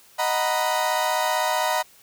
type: chord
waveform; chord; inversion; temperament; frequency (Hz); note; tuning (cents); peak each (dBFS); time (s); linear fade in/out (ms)
35% pulse; B major seventh; first; equal; 622.3 / 740 / 932.3 / 987.8; D#5 / F#5 / A#5 / B5; 0 / 0 / 0 / 0; -25; 0.18-1.83; 20
effects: white hiss -53 dBFS RMS until 2.02 s